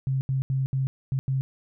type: tone bursts at uneven times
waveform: sine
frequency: 133.4 Hz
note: C3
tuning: 34 cents sharp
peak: -22 dBFS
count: 6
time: 0.07-0.21 / 0.29-0.42 / 0.5-0.66 / 0.73-0.87 / 1.12-1.19 / 1.28-1.41 s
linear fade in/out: 0 ms
effects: none